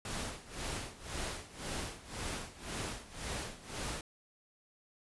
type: noise with tremolo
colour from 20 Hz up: pink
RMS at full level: -38 dBFS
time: 0.05-4.01 s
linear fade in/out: 2 ms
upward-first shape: sine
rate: 1.9 Hz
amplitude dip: 85%
effects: resampled to 24000 Hz